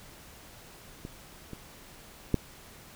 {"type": "clicks", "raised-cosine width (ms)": 3, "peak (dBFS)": [-25, -26, -10], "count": 3, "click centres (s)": [1.051, 1.533, 2.343], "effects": ["pink hiss -51 dBFS RMS until 2.95 s"]}